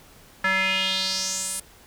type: tone with band-pass filter sweep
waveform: square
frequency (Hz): 190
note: F#3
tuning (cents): +46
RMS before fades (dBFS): -25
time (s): 0.44-1.6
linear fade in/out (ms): 5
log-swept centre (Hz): 1700 to 10000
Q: 3.7
effects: pink hiss -51 dBFS RMS until 1.86 s